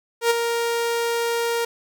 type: tone with ADSR envelope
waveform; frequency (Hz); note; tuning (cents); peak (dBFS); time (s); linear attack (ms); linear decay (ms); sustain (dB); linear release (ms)
sawtooth; 467.3; A#4; +4; -10; 0.21-1.65; 92; 21; -7; 5
effects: none